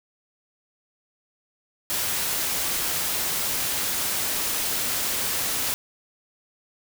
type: noise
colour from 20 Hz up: white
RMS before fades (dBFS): -26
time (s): 1.9-5.74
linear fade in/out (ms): 0
effects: none